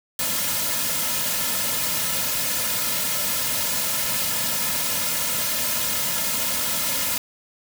white noise with comb filter, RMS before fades -24 dBFS, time 0.19-7.18 s, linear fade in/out 2 ms, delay 2.6 ms, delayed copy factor -1, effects none

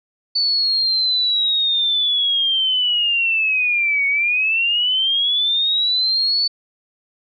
sine linear two-way sweep, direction down then up, 4500 to 2217 to 4500 Hz, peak -15 dBFS, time 0.35-6.48 s, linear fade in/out 10 ms, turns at 4.07 s, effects none

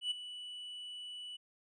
triangle tone with ADSR envelope, 2960 Hz, F#7, in tune, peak -29 dBFS, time 0.01-1.37 s, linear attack 100 ms, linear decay 13 ms, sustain -13 dB, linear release 14 ms, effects resampled to 22050 Hz

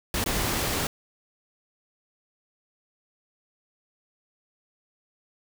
pink noise with dropouts, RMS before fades -27 dBFS, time 0.14-0.87 s, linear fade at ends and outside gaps 2 ms, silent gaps 0.241-0.26 s, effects none

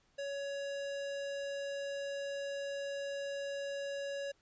square tone, 560 Hz, C#5, 18 cents sharp, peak -38 dBFS, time 0.18-4.32 s, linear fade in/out 10 ms, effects pink hiss -72 dBFS RMS until 4.41 s + resampled to 16000 Hz

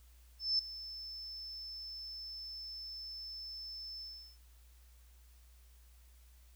sine tone with ADSR envelope, 5274 Hz, E8, in tune, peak -27 dBFS, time 0.39-4.38 s, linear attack 200 ms, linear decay 4 ms, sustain -16 dB, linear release 370 ms, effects added 60 Hz sine -58 dBFS peak until 6.55 s + white hiss -69 dBFS RMS until 6.55 s

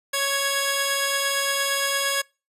10% pulse tone pair together, 554 / 1670.7 Hz, C#5 / G#6, -1 / +10 cents, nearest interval octave + perfect fifth, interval 1911 cents, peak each -16 dBFS, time 0.13-2.22 s, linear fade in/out 10 ms, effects noise-tail reverb RT60 0.3 s tail -26 dB re dry + resampled to 32000 Hz

